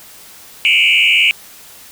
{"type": "tone with frequency modulation", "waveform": "sine", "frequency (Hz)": 2600, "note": "E7", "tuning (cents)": -24, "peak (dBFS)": -7, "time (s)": [0.65, 1.31], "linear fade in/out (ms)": 0, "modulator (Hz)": 84.7, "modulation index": 4.3, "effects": ["tanh soft clip ceiling -5 dBFS", "white hiss -39 dBFS RMS until 1.91 s"]}